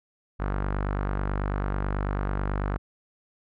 sawtooth tone with low-pass filter, 49.14 Hz, G1, 5 cents sharp, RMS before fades -28 dBFS, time 0.39-2.78 s, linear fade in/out 20 ms, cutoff 1400 Hz, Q 2.1, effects none

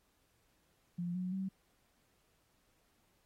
sine tone with pitch steps, 174.61 / 182.66 / 191.07 Hz, F3 / F#3 / G3, 0 / -22 / -44 cents, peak -35 dBFS, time 0.98-1.49 s, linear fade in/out 10 ms, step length 170 ms, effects pink hiss -75 dBFS RMS until 3.25 s + AAC 48 kbps

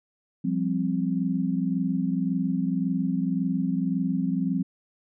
sine chord, F suspended second, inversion none, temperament just, 174.61 / 196.44 / 261.9 Hz, F3 / G3 / C4, 0 / +4 / +2 cents, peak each -27 / -28 / -27 dBFS, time 0.44-4.63 s, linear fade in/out 10 ms, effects none

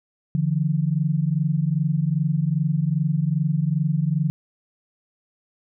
sine tone pair together, 146.3 / 168.81 Hz, D3 / E3, -6 / +41 cents, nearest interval major second, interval 247 cents, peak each -21 / -22 dBFS, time 0.35-4.3 s, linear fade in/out 0 ms, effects none

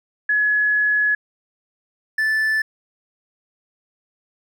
sine / triangle tone pair in turn, 1694 / 1752.7 Hz, G#6 / A6, +34 / -7 cents, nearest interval minor second, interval 59 cents, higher second, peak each -15 dBFS, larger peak neither, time 0.29-1.15 / 2.18-2.62 s, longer first, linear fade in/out 5 ms, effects none

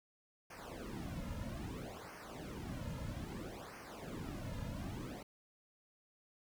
brown noise with flanger, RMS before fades -45 dBFS, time 0.5-5.23 s, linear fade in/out 5 ms, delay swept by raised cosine 0.26 to 2.66 ms, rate 0.61 Hz, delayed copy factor -1, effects none

